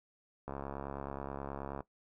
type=click train; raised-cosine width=1 ms; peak=-26 dBFS; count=93; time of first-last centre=0.48-1.806 s; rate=69.4 Hz; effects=noise-tail reverb RT60 0.1 s tail -17 dB re dry